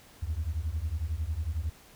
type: beating tone pair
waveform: sine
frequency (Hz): 73.42 / 84.42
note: D2 / E2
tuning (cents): 0 / +42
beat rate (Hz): 11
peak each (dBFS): -31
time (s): 0.22-1.7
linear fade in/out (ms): 10
effects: tanh soft clip ceiling -24 dBFS + pink hiss -55 dBFS RMS until 1.95 s